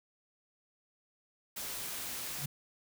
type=noise; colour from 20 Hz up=white; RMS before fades=-40 dBFS; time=1.56-2.46 s; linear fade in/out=10 ms
type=tone with exponential growth; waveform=sine; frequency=141.4 Hz; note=C#3; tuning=35 cents sharp; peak=-32 dBFS; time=2.34-2.46 s; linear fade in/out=5 ms; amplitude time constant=26 ms
effects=none